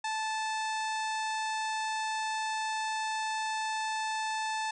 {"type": "harmonic tone with a mistuned harmonic", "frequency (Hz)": 874, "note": "A5", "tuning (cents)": -12, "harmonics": [1, 2, 3, 4, 5, 6, 7, 8, 9, 10], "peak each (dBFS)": [-32, -38, -42, -44, -46, -48, -49, -50, -51, -52], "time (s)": [0.04, 4.71], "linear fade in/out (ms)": 5, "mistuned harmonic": 4, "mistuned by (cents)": 48, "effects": []}